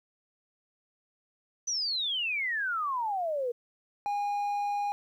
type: exponential sweep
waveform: sine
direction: down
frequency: 6090 to 466.2 Hz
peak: -28 dBFS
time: 1.67-3.52 s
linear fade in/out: 10 ms
type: tone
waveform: triangle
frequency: 817 Hz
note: G#5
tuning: 29 cents flat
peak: -26 dBFS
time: 4.06-4.92 s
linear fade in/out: 0 ms
effects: 11-bit